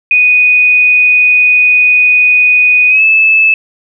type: tone with pitch glide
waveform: sine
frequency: 2483 to 2615 Hz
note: D#7 to E7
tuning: -4 to -15 cents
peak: -4 dBFS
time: 0.11-3.54 s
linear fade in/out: 2 ms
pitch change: +89 cents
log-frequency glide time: 2.89-3.03 s
effects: none